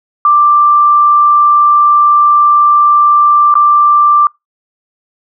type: tone with dropouts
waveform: sine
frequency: 1179 Hz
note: D6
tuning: 6 cents sharp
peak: -4 dBFS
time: 0.25-4.27 s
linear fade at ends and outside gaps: 2 ms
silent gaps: 3.541-3.553 s
effects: noise-tail reverb RT60 0.2 s tail -26 dB re dry